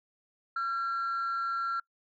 sine tone pair together, 1363.1 / 1621 Hz, F6 / G#6, -42 / -42 cents, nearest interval minor third, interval 300 cents, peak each -27 / -39 dBFS, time 0.56-1.8 s, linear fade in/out 5 ms, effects noise-tail reverb RT60 0.1 s tail -25 dB re dry + tanh soft clip ceiling -27 dBFS

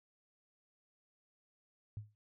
sine tone with exponential decay, 105.8 Hz, G#2, 33 cents sharp, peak -37 dBFS, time 1.97-2.15 s, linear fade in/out 0 ms, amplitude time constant 38 ms, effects none

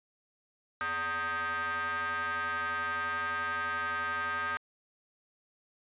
45% pulse ring-modulated tone, 165.2 Hz, E3, 4 cents sharp, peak -28 dBFS, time 0.81-4.57 s, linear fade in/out 0 ms, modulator 1410 Hz, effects resampled to 8000 Hz

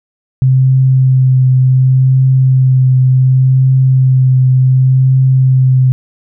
sine tone with vibrato, 130.3 Hz, C3, 7 cents flat, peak -5 dBFS, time 0.42-5.92 s, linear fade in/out 0 ms, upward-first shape triangle, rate 0.68 Hz, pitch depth 18 cents each way, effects none

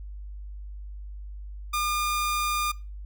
sawtooth tone, 1209 Hz, D6, 50 cents sharp, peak -21 dBFS, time 1.73-2.72 s, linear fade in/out 10 ms, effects noise-tail reverb RT60 0.3 s tail -22 dB re dry + added 50 Hz sine -36 dBFS peak until 3.05 s

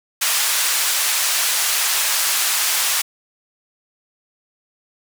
white band-pass noise, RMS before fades -19 dBFS, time 0.21-3.02 s, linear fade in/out 10 ms, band 940 to 12000 Hz, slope 12 dB/octave, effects none

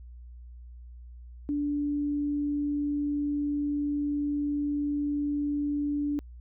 sine tone, 290.5 Hz, D4, 19 cents flat, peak -26 dBFS, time 1.49-6.19 s, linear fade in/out 0 ms, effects added 60 Hz sine -43 dBFS peak until 6.4 s

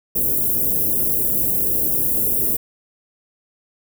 white band-stop noise, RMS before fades -19 dBFS, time 0.15-2.57 s, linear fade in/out 10 ms, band 480 to 12000 Hz, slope 24 dB/octave, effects none

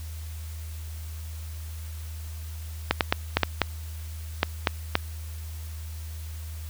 clicks, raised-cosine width 0.3 ms, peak -3 dBFS, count 9, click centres 2.91 / 3.008 / 3.125 / 3.37 / 3.433 / 3.617 / 4.431 / 4.672 / 4.954 s, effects added 79 Hz sine -34 dBFS peak until 6.69 s + white hiss -48 dBFS RMS until 6.69 s

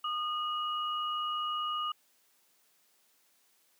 sine tone pair together, 1225.3 / 2900 Hz, D#6 / F#7, -27 / -35 cents, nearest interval octave + minor third, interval 1492 cents, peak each -32 / -37 dBFS, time 0.04-1.92 s, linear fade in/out 5 ms, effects white hiss -69 dBFS RMS until 3.79 s + high-pass 200 Hz 12 dB/octave

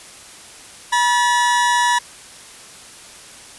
40% pulse tone pair together, 967 / 1735.5 Hz, B5 / A6, -37 / -24 cents, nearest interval minor seventh, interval 1013 cents, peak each -14 / -20 dBFS, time 0.92-1.99 s, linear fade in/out 10 ms, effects white hiss -40 dBFS RMS until 3.58 s + resampled to 24000 Hz

